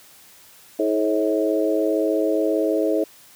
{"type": "harmonic tone with a mistuned harmonic", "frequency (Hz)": 106.8, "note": "G#2", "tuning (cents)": 49, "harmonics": [3, 4, 5, 6], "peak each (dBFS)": [-22, -23, -24, -25], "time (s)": [0.79, 3.04], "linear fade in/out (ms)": 5, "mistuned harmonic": 5, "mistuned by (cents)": 27, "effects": ["white hiss -49 dBFS RMS until 3.35 s", "high-pass 60 Hz 12 dB/octave"]}